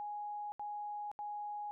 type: tone bursts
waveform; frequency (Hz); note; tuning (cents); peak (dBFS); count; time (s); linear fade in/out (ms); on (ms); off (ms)
sine; 830.6; G#5; 0; -39; 3; 0-1.71; 0; 520; 75
effects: none